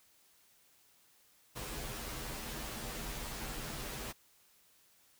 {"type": "noise with comb filter", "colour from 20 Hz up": "pink", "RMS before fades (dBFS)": -42, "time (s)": [1.55, 4.13], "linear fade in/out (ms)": 20, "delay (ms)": 11, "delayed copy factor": -0.9, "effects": ["white hiss -67 dBFS RMS until 5.19 s"]}